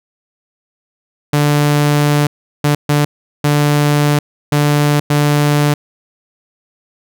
sawtooth tone bursts at uneven times, 146.83 Hz, D3, in tune, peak -6 dBFS, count 6, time 1.33-2.27 / 2.64-2.75 / 2.89-3.05 / 3.44-4.19 / 4.52-5 / 5.1-5.74 s, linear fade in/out 5 ms, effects none

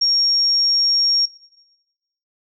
sine tone, 5560 Hz, F8, 9 cents flat, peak -13 dBFS, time 0.01-1.26 s, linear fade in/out 10 ms, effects noise-tail reverb RT60 1.0 s tail -18 dB re dry

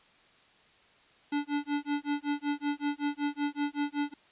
square tone with tremolo, 290 Hz, D4, 22 cents flat, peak -27 dBFS, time 1.32-4.14 s, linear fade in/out 5 ms, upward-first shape sine, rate 5.3 Hz, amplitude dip 100%, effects white hiss -61 dBFS RMS until 4.31 s + resampled to 8000 Hz

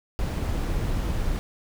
brown noise, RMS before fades -26 dBFS, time 0.19-1.39 s, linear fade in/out 0 ms, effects none

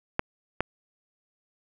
clicks, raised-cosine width 0.5 ms, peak -8 / -9 dBFS, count 2, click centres 0.194 / 0.606 s, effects none

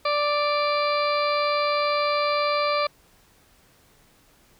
harmonic tone with a mistuned harmonic, 587 Hz, D5, 1 cent flat, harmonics 1 / 2 / 3 / 4 / 5 / 6 / 7 / 8, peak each -24 / -24 / -38 / -30 / -43 / -39 / -34 / -35 dBFS, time 0.05-2.87 s, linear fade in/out 5 ms, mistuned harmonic 5, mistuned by -61 cents, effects pink hiss -58 dBFS RMS until 4.59 s

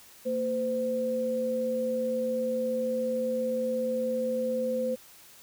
sine tone pair together, 229.3 / 513 Hz, A#3 / C5, -28 / -34 cents, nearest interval octave + major second, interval 1394 cents, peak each -33 / -27 dBFS, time 0.25-4.96 s, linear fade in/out 20 ms, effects white hiss -53 dBFS RMS until 5.42 s

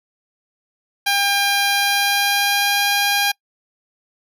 10% pulse tone with pitch glide, 802 to 808.5 Hz, G5 to G#5, +39 to -47 cents, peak -7 dBFS, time 1.06-3.32 s, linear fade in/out 10 ms, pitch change +14 cents, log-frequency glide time 1.66-2.86 s, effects noise-tail reverb RT60 0.1 s tail -26 dB re dry

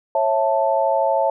sine chord, A major, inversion first, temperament equal with one note detuned, 546.7 / 659.3 / 880 Hz, C#5 / E5 / A5, -24 / 0 / 0 cents, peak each -20 dBFS, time 0.15-1.3 s, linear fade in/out 2 ms, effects none

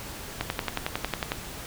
click train, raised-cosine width 0.3 ms, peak -10 dBFS, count 11, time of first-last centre 0.41-1.319 s, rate 11 Hz, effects pink hiss -39 dBFS RMS until 1.66 s

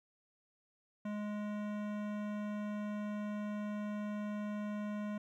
sine tone with hard clipping, 208.7 Hz, G#3, 9 cents sharp, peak -39 dBFS, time 1.05-5.18 s, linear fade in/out 5 ms, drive 17 dB, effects none

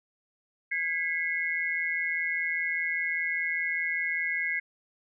sine tone cluster, 1644 / 2004 / 2169 Hz, G#6 / B6 / C#7, -18 / +25 / -38 cents, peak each -34 / -31 / -30 dBFS, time 0.71-4.6 s, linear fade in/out 10 ms, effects none

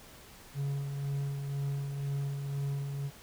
triangle tone with tremolo, 140 Hz, C#3, 18 cents sharp, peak -28 dBFS, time 0.54-3.11 s, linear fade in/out 50 ms, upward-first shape sine, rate 2 Hz, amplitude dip 40%, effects pink hiss -53 dBFS RMS until 3.22 s

